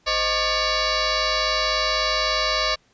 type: tone with frequency modulation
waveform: sine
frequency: 1661.2 Hz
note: G#6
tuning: in tune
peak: -19 dBFS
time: 0.06-2.76 s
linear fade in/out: 20 ms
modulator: 571 Hz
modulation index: 5.9
effects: pink hiss -61 dBFS RMS until 2.93 s + resampled to 16000 Hz